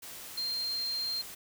sine tone in noise, 4186 Hz, C8, in tune, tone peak -31 dBFS, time 0.37-1.22 s, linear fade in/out 10 ms, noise white, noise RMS -45 dBFS, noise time 0.02-1.35 s, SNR +11 dB, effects none

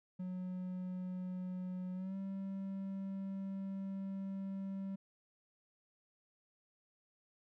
triangle tone with pitch glide, 183.1 to 193.99 Hz, F#3 to G3, -18 to -18 cents, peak -37 dBFS, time 0.19-4.96 s, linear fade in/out 10 ms, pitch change +100 cents, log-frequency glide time 1.94-2.16 s, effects none

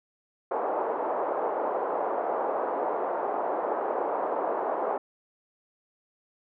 pink band-pass noise, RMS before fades -29 dBFS, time 0.51-4.98 s, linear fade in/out 5 ms, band 430 to 990 Hz, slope 24 dB/octave, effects none

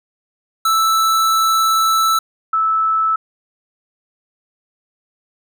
square / sine tone pair in turn, 1318.5 / 1310.1 Hz, E6 / E6, 0 / -11 cents, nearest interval unison, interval 11 cents, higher first, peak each -13 dBFS, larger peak neither, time 0.65-2.19 / 2.53-3.16 s, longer first, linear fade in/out 5 ms, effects none

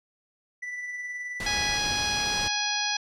triangle tone with tremolo, 1975.5 Hz, B6, in tune, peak -29 dBFS, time 0.62-1.78 s, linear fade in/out 10 ms, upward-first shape triangle, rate 19 Hz, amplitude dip 40%
pink noise, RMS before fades -35 dBFS, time 1.4-2.48 s, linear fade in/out 2 ms
harmonic tone, 830.6 Hz, G#5, in tune, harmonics 1 / 2 / 3 / 4 / 5 / 6 / 7, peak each -33 / -33 / -33 / -33 / -33 / -33 / -33 dBFS, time 1.46-2.97 s, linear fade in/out 5 ms
effects low-pass 9000 Hz 12 dB/octave

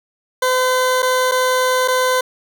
20% pulse tone with dropouts, 510 Hz, C5, 44 cents flat, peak -9 dBFS, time 0.42-2.21 s, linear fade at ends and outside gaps 5 ms, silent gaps 1.022-1.027 / 1.314-1.318 / 1.878-1.882 s, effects none

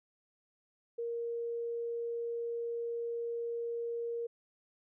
sine tone, 468 Hz, A#4, 7 cents sharp, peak -34 dBFS, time 0.98-4.27 s, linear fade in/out 10 ms, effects none

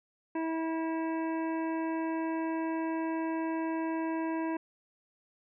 harmonic tone with a mistuned harmonic, 324.1 Hz, E4, 29 cents flat, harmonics 1 / 2 / 3 / 5 / 6 / 7 / 8, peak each -31 / -40 / -38 / -46 / -51 / -53 / -51 dBFS, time 0.35-4.57 s, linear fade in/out 5 ms, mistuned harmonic 8, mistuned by +33 cents, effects none

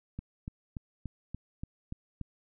click train, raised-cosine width 5 ms, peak -25 dBFS, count 8, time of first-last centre 0.19-2.213 s, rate 3.46 Hz, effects none

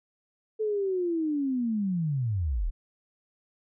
sine linear sweep, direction down, 440 to 30.91 Hz, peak -25 dBFS, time 0.59-2.71 s, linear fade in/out 20 ms, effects none

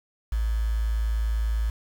sine tone with quantisation, 55 Hz, A1, in tune, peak -22 dBFS, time 0.32-1.7 s, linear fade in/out 5 ms, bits 7, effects none

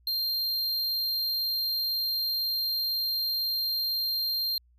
square tone, 4186 Hz, C8, in tune, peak -27 dBFS, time 0.07-4.58 s, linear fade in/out 2 ms, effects added 60 Hz sine -59 dBFS peak until 4.78 s

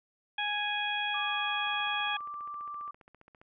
harmonic tone, 830 Hz, G#5, 1 cent flat, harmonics 1 / 2 / 3 / 4, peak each -35 / -35 / -35 / -35 dBFS, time 0.38-2.17 s, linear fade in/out 5 ms
sine tone, 1174.7 Hz, D6, in tune, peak -37 dBFS, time 1.14-2.91 s, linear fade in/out 5 ms
click train, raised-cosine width 0.5 ms, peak -40 dBFS, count 27, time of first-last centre 1.67-3.415 s, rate 14.9 Hz
effects none

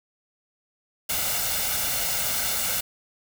white noise with comb filter, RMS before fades -26 dBFS, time 1.09-2.81 s, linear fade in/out 10 ms, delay 1.4 ms, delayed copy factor +0.6, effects none

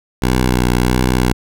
10% pulse tone with vibrato, 62 Hz, B1, 7 cents sharp, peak -4 dBFS, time 0.22-1.33 s, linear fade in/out 5 ms, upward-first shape sine, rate 1.5 Hz, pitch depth 30 cents each way, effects none

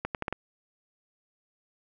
accelerating click train, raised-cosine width 0.5 ms, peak -15 dBFS, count 5, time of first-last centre 0.05-0.326 s, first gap 98 ms, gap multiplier 0.77, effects none

